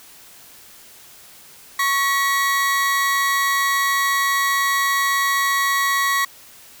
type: tone pair together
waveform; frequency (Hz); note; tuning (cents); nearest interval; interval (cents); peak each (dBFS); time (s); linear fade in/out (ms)
40% pulse; 1108.7 / 1921.5; C#6 / B6; 0 / -48; minor seventh; 952; -19; 1.79-6.25; 5
effects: white hiss -45 dBFS RMS until 6.8 s